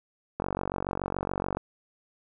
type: click train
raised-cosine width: 1 ms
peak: -15 dBFS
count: 56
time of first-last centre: 0.4-1.57 s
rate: 47 Hz
effects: none